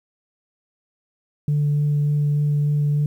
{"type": "tone with vibrato", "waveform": "sine", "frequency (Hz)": 146.83, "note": "D3", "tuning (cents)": 0, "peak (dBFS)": -15, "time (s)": [1.48, 3.06], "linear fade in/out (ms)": 2, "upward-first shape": "sine", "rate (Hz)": 3.4, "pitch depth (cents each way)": 8, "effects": ["tanh soft clip ceiling -14 dBFS", "9-bit"]}